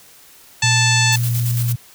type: harmonic tone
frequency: 880 Hz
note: A5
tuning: in tune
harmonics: 1 / 2 / 3 / 4 / 5 / 6 / 7 / 8 / 9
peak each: -24 / -21 / -20 / -23 / -22 / -31 / -23 / -27 / -25 dBFS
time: 0.62-1.16 s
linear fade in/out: 5 ms
type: tone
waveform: sine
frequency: 119.5 Hz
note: A#2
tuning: 43 cents sharp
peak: -16 dBFS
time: 0.63-1.76 s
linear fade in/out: 10 ms
type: noise with tremolo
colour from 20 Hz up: blue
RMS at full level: -26 dBFS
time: 1.12-1.73 s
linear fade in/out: 10 ms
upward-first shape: square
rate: 8.9 Hz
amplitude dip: 45%
effects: white hiss -46 dBFS RMS until 1.94 s